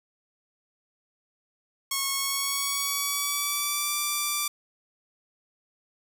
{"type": "tone with pitch glide", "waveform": "5% pulse", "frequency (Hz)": [1095, 1173.6], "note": ["C#6", "D6"], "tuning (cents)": [-22, -2], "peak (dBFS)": -14, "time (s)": [1.91, 4.48], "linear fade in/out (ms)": 5, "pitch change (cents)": 120, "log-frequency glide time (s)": [2.1, 3.96], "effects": []}